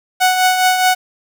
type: tone with tremolo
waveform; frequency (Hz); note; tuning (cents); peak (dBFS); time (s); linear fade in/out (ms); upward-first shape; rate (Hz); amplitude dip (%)
sawtooth; 740; F#5; 0; -5; 0.2-0.95; 20; triangle; 4.8; 55
effects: 7-bit